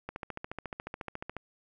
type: click train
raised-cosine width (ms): 0.5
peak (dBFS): -22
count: 19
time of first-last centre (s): 0.09-1.367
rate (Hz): 14.1
effects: none